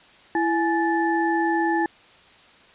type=tone cluster; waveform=sine; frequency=333.2 / 842 / 1757 Hz; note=E4 / G#5 / A6; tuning=+19 / +24 / -3 cents; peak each=-22 / -23 / -27 dBFS; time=0.35-1.86 s; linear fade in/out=2 ms; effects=white hiss -51 dBFS RMS until 2.74 s + resampled to 8000 Hz